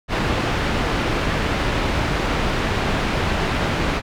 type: low-pass noise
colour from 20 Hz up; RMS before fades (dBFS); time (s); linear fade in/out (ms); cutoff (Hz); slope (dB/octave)
pink; -21; 0.08-4.02; 50; 3000; 12
effects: none